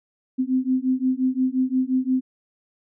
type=beating tone pair; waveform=sine; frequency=255.5 / 261.2 Hz; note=C4 / C4; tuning=-41 / -3 cents; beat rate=5.7 Hz; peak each=-22 dBFS; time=0.38-2.21 s; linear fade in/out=20 ms; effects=none